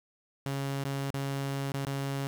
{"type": "tone with dropouts", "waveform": "sawtooth", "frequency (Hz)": 138, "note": "C#3", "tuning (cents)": -7, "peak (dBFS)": -27, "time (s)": [0.46, 2.27], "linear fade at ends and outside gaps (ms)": 0, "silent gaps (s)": [[0.839, 0.85], [1.105, 1.141], [1.719, 1.741], [1.85, 1.869]], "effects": ["9-bit"]}